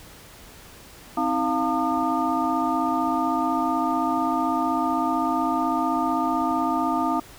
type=tone cluster; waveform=sine; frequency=262.3 / 318.1 / 698 / 903 / 1213 Hz; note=C4 / D#4 / F5 / A5 / D#6; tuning=+4 / +38 / -1 / +45 / -44 cents; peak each=-27 dBFS; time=1.17-7.2 s; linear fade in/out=5 ms; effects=pink hiss -46 dBFS RMS until 7.38 s